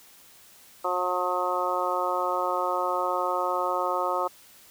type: harmonic tone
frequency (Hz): 180.3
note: F#3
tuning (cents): -45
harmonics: 2 / 3 / 4 / 5 / 6 / 7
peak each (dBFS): -34 / -30 / -32 / -31 / -31 / -30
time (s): 0.84-4.28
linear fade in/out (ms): 10
effects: white hiss -53 dBFS RMS until 4.7 s